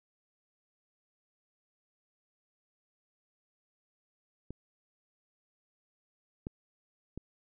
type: clicks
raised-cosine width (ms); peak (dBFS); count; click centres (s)
3; -28 / -24 / -27; 3; 4.506 / 6.469 / 7.176
effects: none

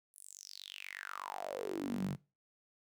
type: tone with high-pass filter sweep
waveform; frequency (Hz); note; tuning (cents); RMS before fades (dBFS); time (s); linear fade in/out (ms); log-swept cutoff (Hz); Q
sawtooth; 48.29; G1; -25; -42; 0.13-2.17; 50; 11000 to 140; 8
effects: noise-tail reverb RT60 0.3 s tail -21 dB re dry

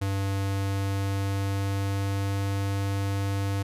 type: tone with pitch glide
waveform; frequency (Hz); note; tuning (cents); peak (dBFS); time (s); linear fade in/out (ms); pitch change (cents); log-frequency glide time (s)
square; 98 to 98.8; G2 to G2; 0 to +14; -26; 0.01-3.63; 10; +14; 0.37-2.45
effects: resampled to 32000 Hz

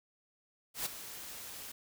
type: noise with ADSR envelope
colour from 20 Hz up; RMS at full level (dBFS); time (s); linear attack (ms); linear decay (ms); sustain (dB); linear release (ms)
white; -34; 0.74-1.72; 120; 9; -12; 7
effects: none

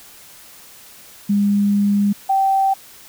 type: tone pair in turn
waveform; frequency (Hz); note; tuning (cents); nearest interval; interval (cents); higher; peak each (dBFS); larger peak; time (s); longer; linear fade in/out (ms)
sine; 202.9 / 776.7; G#3 / G5; -40 / -16; octave + major seventh; 2324; second; -13; neither; 1.29-2.13 / 2.29-2.74; first; 10
effects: white hiss -43 dBFS RMS until 3.08 s

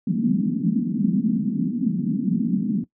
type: band-pass noise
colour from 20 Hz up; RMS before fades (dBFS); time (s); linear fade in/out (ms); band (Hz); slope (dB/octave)
white; -22; 0.07-2.84; 5; 170 to 250; 48
effects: noise-tail reverb RT60 0.1 s tail -18 dB re dry

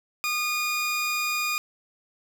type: tone pair together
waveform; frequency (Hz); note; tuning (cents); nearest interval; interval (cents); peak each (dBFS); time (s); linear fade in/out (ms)
25% pulse; 1224 / 2448; D#6 / D#7; -29 / -29; octave; 1200; -25; 0.24-1.58; 0
effects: none

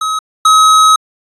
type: tone pair in turn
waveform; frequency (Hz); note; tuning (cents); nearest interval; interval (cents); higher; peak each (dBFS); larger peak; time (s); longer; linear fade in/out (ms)
square; 1275 / 1275; D#6 / D#6; +42 / +42; unison; 0; neither; -14 / -5; second; 0.01-0.19 / 0.45-0.96; second; 5
effects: resampled to 24000 Hz

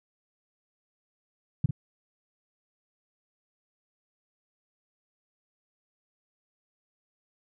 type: tone with echo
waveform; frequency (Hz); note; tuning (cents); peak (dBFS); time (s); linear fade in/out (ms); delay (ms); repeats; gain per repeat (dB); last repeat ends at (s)
sine; 138.59; C#3; 0; -17; 1.64-1.66; 5; 49; 1; -9; 1.709
effects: none

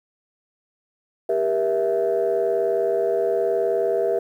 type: chord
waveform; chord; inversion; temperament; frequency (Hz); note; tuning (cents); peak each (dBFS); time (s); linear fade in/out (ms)
sine; E diminished; first; just; 395.6 / 474.7 / 659.3; G4 / Bb4 / E5; +16 / +31 / 0; -22; 1.29-4.19; 5
effects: tanh soft clip ceiling -12 dBFS + 9-bit

